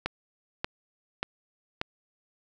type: click train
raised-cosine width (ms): 0.3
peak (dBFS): -12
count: 4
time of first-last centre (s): 0.06-1.814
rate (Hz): 1.71
effects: none